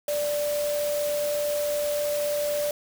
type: tone in noise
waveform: sine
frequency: 587.3 Hz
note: D5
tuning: in tune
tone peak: -24 dBFS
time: 0.08-2.71 s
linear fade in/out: 2 ms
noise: white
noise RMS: -35 dBFS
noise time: 0.08-2.71 s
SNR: +8 dB
effects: none